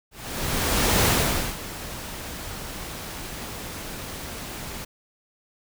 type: noise with ADSR envelope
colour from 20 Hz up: pink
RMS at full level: -19 dBFS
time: 0.11-4.85 s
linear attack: 930 ms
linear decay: 520 ms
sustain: -16 dB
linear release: 9 ms
effects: none